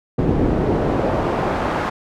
brown noise with band-pass filter sweep, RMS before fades -19 dBFS, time 0.18-1.9 s, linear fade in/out 10 ms, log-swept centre 290 to 1100 Hz, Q 0.94, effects none

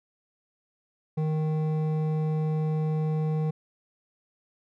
sine tone with hard clipping, 155.56 Hz, D#3, in tune, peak -26 dBFS, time 1.17-3.51 s, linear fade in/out 10 ms, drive 10 dB, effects none

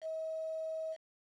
sine tone with quantisation, 639 Hz, D#5, 46 cents sharp, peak -36 dBFS, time 0.01-0.97 s, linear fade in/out 50 ms, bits 9, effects low-pass 5000 Hz 12 dB/octave

